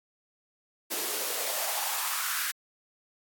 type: noise with high-pass filter sweep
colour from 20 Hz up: white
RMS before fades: -31 dBFS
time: 0.9-2.52 s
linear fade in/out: 20 ms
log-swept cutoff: 320 to 1600 Hz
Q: 3
effects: AAC 64 kbps